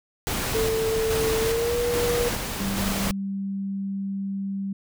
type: noise with tremolo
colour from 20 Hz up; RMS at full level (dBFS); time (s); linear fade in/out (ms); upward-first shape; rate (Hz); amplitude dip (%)
pink; -27; 0.27-3.11; 0; square; 1.2; 30
type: tone with pitch glide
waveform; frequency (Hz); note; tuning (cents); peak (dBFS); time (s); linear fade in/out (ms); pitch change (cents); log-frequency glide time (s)
sine; 444.7 to 479.4; A4 to A#4; +18 to +48; -22; 0.54-2.29; 10; +130; 1.39-1.76
type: tone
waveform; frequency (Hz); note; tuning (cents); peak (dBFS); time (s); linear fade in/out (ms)
sine; 196; G3; 0; -26; 2.6-4.73; 5
effects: none